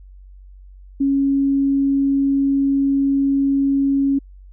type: tone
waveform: sine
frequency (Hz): 275.9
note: C#4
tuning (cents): -8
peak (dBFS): -14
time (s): 1-4.19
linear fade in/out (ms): 10
effects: added 47 Hz sine -39 dBFS peak until 4.52 s